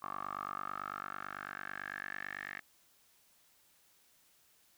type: tone with band-pass filter sweep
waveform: 10% pulse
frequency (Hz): 49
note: G1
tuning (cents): 0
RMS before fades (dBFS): -43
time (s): 0.02-2.6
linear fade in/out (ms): 10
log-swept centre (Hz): 1100 to 1900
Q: 7.7
effects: white hiss -68 dBFS RMS until 4.77 s